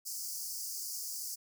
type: high-pass noise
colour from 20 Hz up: pink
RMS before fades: -40 dBFS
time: 0.05-1.36 s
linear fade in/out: 20 ms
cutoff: 4700 Hz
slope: 96 dB/octave
effects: none